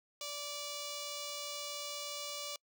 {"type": "tone with notch filter", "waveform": "5% pulse", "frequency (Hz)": 581, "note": "D5", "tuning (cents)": -19, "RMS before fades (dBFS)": -42, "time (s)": [0.21, 2.56], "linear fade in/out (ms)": 2, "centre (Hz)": 1800, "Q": 1.6, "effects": ["noise-tail reverb RT60 0.1 s tail -26 dB re dry"]}